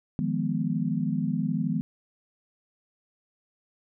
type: chord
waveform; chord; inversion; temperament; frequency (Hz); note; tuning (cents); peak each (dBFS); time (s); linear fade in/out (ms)
sine; F half-diminished seventh; third; equal; 155.56 / 174.61 / 207.7 / 246.9; Eb3 / F3 / Ab3 / Cb4; 0 / 0 / 0 / 0; -30; 0.19-1.81; 0
effects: none